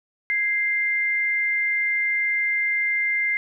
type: tone pair together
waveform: sine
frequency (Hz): 1661.2 / 2093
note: G#6 / C7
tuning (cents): 0 / 0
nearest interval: major third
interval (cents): 400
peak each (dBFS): -31 / -20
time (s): 0.3-3.37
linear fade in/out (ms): 0
effects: none